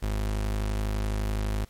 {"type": "tone", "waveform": "35% pulse", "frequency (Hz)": 51.91, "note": "G#1", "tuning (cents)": 0, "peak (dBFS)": -24, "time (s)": [0.02, 1.65], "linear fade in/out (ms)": 10, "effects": ["pink hiss -58 dBFS RMS until 1.69 s", "MP3 64 kbps"]}